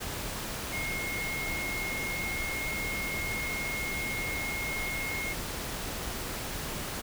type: tone in noise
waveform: sine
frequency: 2153 Hz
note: C7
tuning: 49 cents sharp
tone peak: -33 dBFS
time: 0.72-5.34 s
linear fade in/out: 20 ms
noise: pink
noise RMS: -36 dBFS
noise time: 0-7.02 s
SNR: 0 dB
effects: none